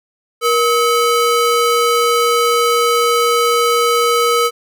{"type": "ring-modulated tone", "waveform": "square", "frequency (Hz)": 878, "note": "A5", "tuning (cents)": -4, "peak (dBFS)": -9, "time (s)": [0.41, 4.51], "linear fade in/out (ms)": 50, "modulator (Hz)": 404, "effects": []}